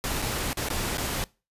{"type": "noise with dropouts", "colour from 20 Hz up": "pink", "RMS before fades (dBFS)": -29, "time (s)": [0.04, 1.24], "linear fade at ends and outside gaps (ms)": 0, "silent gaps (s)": [[0.219, 0.223], [0.531, 0.572], [0.686, 0.702], [0.972, 0.981]], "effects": ["noise-tail reverb RT60 0.3 s tail -23 dB re dry", "resampled to 32000 Hz"]}